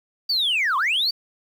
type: linear two-way sweep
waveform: sine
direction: down then up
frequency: 4704 to 991 to 4704 Hz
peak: -17 dBFS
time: 0.29-1.11 s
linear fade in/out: 10 ms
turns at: 0.77 s
effects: tanh soft clip ceiling -16 dBFS + 8-bit